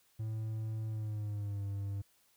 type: tone with pitch glide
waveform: triangle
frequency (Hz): 110 to 99.71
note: A2 to G2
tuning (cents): 0 to +30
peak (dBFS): -33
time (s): 0.19-2.02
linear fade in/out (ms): 10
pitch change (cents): -170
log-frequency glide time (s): 0.88-1.64
effects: white hiss -70 dBFS RMS until 2.36 s